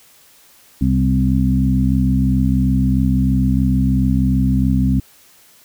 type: harmonic tone with a mistuned harmonic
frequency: 64.8 Hz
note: C2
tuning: 16 cents flat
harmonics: 1 / 2 / 3 / 4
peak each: -18 / -18 / -18 / -18 dBFS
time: 0.81-5 s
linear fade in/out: 5 ms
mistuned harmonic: 3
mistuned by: +16 cents
effects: white hiss -49 dBFS RMS until 5.64 s